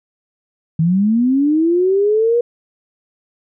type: linear sweep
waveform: sine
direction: up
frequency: 155.56 to 483.1 Hz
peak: -11 dBFS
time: 0.79-2.41 s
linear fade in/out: 5 ms
effects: none